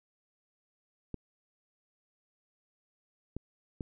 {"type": "clicks", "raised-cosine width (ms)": 3, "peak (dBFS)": -24, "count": 3, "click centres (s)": [1.143, 3.366, 3.808], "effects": []}